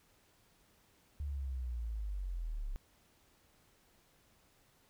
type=linear sweep; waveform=sine; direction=down; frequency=73.5 to 32.7 Hz; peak=-36 dBFS; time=1.2-2.76 s; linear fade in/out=0 ms; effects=pink hiss -69 dBFS RMS until 4.89 s